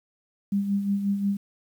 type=tone with tremolo; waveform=sine; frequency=200 Hz; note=G3; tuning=35 cents sharp; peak=-20 dBFS; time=0.52-1.37 s; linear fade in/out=5 ms; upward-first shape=sine; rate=5.6 Hz; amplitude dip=55%; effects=9-bit